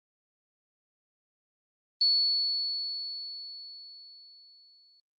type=tone with exponential decay; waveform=sine; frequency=4419 Hz; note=C#8; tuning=6 cents flat; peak=-20 dBFS; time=2.01-5 s; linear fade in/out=1 ms; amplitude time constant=650 ms; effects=Opus 24 kbps